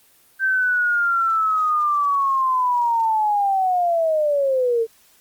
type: linear sweep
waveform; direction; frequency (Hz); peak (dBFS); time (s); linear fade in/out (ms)
sine; down; 1564 to 443.9; -16; 0.39-4.87; 50
effects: white hiss -55 dBFS RMS until 5.2 s + Opus 24 kbps